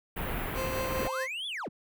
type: band-stop noise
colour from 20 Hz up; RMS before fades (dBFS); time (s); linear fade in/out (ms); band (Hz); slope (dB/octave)
pink; -34; 0.16-1.08; 10; 2700 to 13000; 24
type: tone with tremolo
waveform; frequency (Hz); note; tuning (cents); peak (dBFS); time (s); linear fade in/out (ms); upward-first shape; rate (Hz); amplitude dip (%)
30% pulse; 523; C5; -1; -28; 0.54-1.28; 50; triangle; 4.8; 35
type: linear two-way sweep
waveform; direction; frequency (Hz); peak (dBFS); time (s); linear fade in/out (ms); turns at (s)
triangle; up then down; 73.42 to 3520 to 73.42; -32; 0.98-1.69; 10; 1.47
effects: none